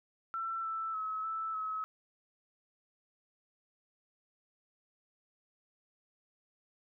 sine tone with pitch steps, 1341 / 1324 / 1287 / 1317 / 1285 Hz, E6 / E6 / E6 / E6 / E6, +29 / +7 / -42 / -2 / -45 cents, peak -34 dBFS, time 0.34-1.84 s, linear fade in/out 0 ms, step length 300 ms, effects none

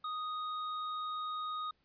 triangle tone with hard clipping, 1244.5 Hz, D#6, in tune, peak -38 dBFS, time 0.04-1.71 s, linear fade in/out 5 ms, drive 18 dB, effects pink hiss -75 dBFS RMS until 1.84 s + resampled to 11025 Hz

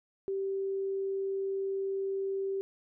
sine tone, 389.2 Hz, G4, 12 cents flat, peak -30 dBFS, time 0.28-2.61 s, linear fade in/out 0 ms, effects none

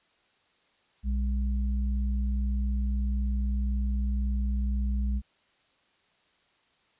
sine tone pair together, 60.89 / 204.8 Hz, B1 / G#3, -24 / -24 cents, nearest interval octave + major sixth, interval 2100 cents, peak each -25 / -35 dBFS, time 1.03-5.22 s, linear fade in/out 50 ms, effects white hiss -67 dBFS RMS until 6.99 s + resampled to 8000 Hz

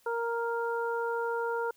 harmonic tone, 466.2 Hz, A#4, in tune, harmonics 1 / 2 / 3, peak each -31 / -34 / -36 dBFS, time 0.06-1.71 s, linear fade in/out 5 ms, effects white hiss -65 dBFS RMS until 1.76 s

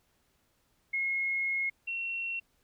sine tone pair in turn, 2162 / 2724 Hz, C#7 / F7, -44 / -44 cents, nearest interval major third, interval 400 cents, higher second, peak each -28 / -32 dBFS, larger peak first, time 0.93-1.7 / 1.87-2.4 s, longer first, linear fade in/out 10 ms, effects pink hiss -72 dBFS RMS until 2.63 s

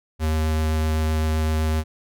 square tone with vibrato, 78.4 Hz, D#2, 14 cents sharp, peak -20 dBFS, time 0.19-1.84 s, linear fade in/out 50 ms, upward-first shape triangle, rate 7.8 Hz, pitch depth 9 cents each way, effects none

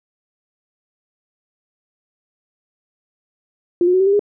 sine tone with pitch steps, 349.2 / 360.7 / 372.5 / 384.8 / 397.4 / 410.5 Hz, F4 / F#4 / F#4 / G4 / G4 / G#4, 0 / -44 / +12 / -32 / +24 / -20 cents, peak -11 dBFS, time 3.81-4.194 s, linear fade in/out 2 ms, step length 64 ms, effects none

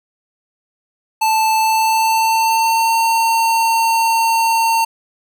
square tone with pitch glide, 880 to 908.9 Hz, A5 to A#5, 0 to -44 cents, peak -13 dBFS, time 1.21-4.85 s, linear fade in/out 10 ms, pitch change +56 cents, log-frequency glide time 1.56-2.97 s, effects none

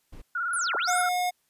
brown noise, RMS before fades -42 dBFS, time 0.12-0.22 s, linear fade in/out 10 ms
sine tone with vibrato, 1409 Hz, F6, 15 cents sharp, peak -26 dBFS, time 0.35-1.09 s, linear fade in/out 5 ms, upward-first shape square, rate 19 Hz, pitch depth 52 cents each way
sine linear two-way sweep, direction down then up, 10940 to 329.6 to 10940 Hz, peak -29 dBFS, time 0.53-1.02 s, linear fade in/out 5 ms, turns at 0.75 s
square tone, 721 Hz, F#5, 45 cents flat, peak -25 dBFS, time 0.87-1.31 s, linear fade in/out 20 ms
effects white hiss -71 dBFS RMS until 1.49 s + resampled to 32000 Hz

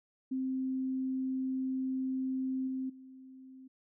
sine tone with level steps, 261.6 Hz, C4, in tune, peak -31 / -33 / -49 dBFS, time 0.31-3.68 s, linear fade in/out 10 ms, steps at 2.67 / 2.89 s, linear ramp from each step 10 ms, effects none

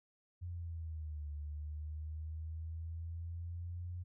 sine exponential two-way sweep, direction down then up, 89 to 73.42 to 89 Hz, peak -40 dBFS, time 0.41-4.04 s, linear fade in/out 20 ms, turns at 1.29 s, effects none

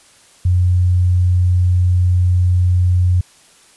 sine tone, 90 Hz, F#2, 47 cents flat, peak -10 dBFS, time 0.45-3.21 s, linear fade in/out 5 ms, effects white hiss -48 dBFS RMS until 3.76 s + resampled to 24000 Hz

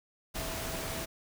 sine tone in noise, 655 Hz, E5, 11 cents flat, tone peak -43 dBFS, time 0.34-1.06 s, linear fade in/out 20 ms, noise pink, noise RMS -37 dBFS, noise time 0.34-1.06 s, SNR -9 dB, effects none

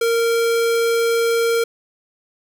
square tone, 462.6 Hz, A#4, 13 cents flat, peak -16 dBFS, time 0.01-1.64 s, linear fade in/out 5 ms, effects none

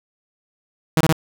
sawtooth tone bursts, 159.4 Hz, D#3, 42 cents sharp, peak -9 dBFS, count 3, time 0.97-1.125 s, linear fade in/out 0 ms, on 35 ms, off 25 ms, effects none

